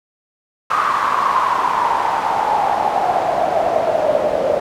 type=noise with band-pass filter sweep; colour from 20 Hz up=pink; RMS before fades=-17 dBFS; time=0.7-4.6 s; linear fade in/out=5 ms; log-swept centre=1200 to 560 Hz; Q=7.7; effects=none